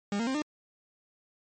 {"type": "tone with pitch steps", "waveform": "40% pulse", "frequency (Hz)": [202.4, 231.2, 264, 301.5], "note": ["G#3", "A#3", "C4", "D4"], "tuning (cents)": [-44, -14, 16, 46], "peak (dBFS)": -27, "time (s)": [0.12, 0.42], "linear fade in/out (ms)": 2, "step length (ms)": 75, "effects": ["MP3 32 kbps"]}